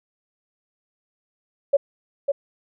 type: tone with echo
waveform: sine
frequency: 561 Hz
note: C#5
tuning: 21 cents sharp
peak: -12 dBFS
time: 1.73-1.77 s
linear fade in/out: 10 ms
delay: 550 ms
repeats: 1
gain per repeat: -5 dB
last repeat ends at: 2.32 s
effects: none